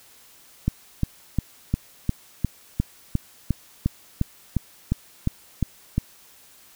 click train, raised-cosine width 5 ms, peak -8 dBFS, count 16, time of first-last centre 0.68-5.98 s, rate 2.83 Hz, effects white hiss -52 dBFS RMS until 6.75 s

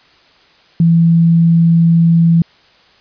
sine tone, 166.9 Hz, E3, 22 cents sharp, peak -6 dBFS, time 0.8-2.42 s, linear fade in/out 2 ms, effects white hiss -48 dBFS RMS until 3 s + resampled to 11025 Hz

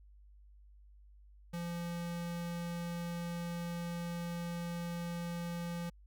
square tone, 171.7 Hz, F3, 29 cents flat, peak -38 dBFS, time 1.53-5.9 s, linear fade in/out 10 ms, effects added 50 Hz sine -56 dBFS peak until 6.06 s

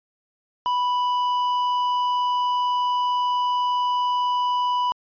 triangle tone with tanh clipping, 987.8 Hz, B5, in tune, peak -21 dBFS, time 0.66-4.92 s, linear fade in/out 0 ms, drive 12 dB, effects resampled to 11025 Hz

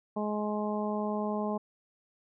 harmonic tone, 210.4 Hz, G#3, 23 cents sharp, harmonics 1 / 2 / 3 / 4 / 5, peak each -32 / -36 / -36 / -38 / -40 dBFS, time 0.16-1.58 s, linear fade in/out 10 ms, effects none

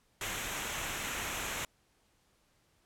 pink noise with comb filter, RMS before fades -37 dBFS, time 0.21-1.65 s, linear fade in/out 2 ms, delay 0.21 ms, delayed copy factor -0.6, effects pink hiss -71 dBFS RMS until 2.85 s + low-pass 12000 Hz 12 dB/octave

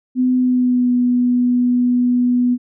sine tone with pitch glide, 253.3 to 246.2 Hz, B3 to B3, +44 to -5 cents, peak -12 dBFS, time 0.15-2.58 s, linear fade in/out 50 ms, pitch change -49 cents, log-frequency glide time 0.35-0.93 s, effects none

